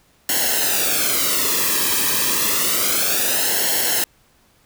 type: noise with flanger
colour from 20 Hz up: white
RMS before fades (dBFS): -19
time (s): 0.29-4.04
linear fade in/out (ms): 2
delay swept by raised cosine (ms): 0.82 to 1.42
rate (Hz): 0.29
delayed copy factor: -0.75
effects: pink hiss -57 dBFS RMS until 4.65 s